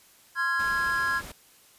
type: chord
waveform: triangle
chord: F minor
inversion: second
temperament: equal with one note detuned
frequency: 1046.5 / 1376.9 / 1661.2 Hz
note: C6 / F6 / Ab6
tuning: 0 / -25 / 0 cents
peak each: -29 / -29 / -24 dBFS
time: 0.35-1.22 s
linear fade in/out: 50 ms
type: noise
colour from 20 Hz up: pink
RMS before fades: -42 dBFS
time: 0.59-1.32 s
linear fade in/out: 5 ms
effects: white hiss -57 dBFS RMS until 1.78 s + resampled to 32000 Hz

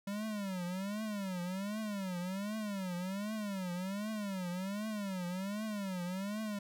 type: tone with vibrato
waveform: square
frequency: 196 Hz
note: G3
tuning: in tune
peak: -37 dBFS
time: 0.07-6.59 s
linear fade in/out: 5 ms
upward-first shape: triangle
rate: 1.3 Hz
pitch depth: 210 cents each way
effects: none

